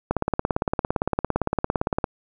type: click train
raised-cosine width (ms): 1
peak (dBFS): -7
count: 35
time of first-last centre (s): 0.11-2.042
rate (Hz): 17.6
effects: none